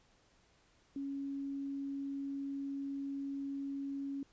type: tone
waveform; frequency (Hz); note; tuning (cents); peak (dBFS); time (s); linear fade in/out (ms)
sine; 277.2; C#4; 0; -37; 0.96-4.23; 2
effects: pink hiss -69 dBFS RMS until 4.32 s + resampled to 16000 Hz